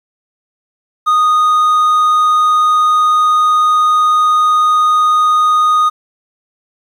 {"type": "tone", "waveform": "triangle", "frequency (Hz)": 1238, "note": "D#6", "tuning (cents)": -9, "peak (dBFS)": -6, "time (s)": [1.06, 5.9], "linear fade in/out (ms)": 20, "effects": ["8-bit"]}